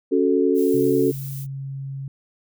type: chord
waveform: sine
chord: F# minor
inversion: second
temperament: equal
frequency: 277.2 / 370 / 440 Hz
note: C#4 / F#4 / A4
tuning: 0 / 0 / 0 cents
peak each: -20 dBFS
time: 0.11-1.12 s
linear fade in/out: 20 ms
type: noise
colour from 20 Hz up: violet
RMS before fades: -38 dBFS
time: 0.54-1.47 s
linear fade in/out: 50 ms
type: tone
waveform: sine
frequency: 136.4 Hz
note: C#3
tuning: 28 cents flat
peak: -28 dBFS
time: 0.74-2.08 s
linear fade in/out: 2 ms
effects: none